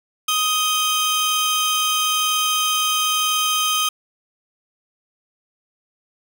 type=tone pair together; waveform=sawtooth; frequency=1249 / 3143 Hz; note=D#6 / G7; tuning=+6 / +4 cents; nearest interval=octave + major third; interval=1598 cents; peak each=-17 dBFS; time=0.28-3.89 s; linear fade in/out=5 ms; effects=none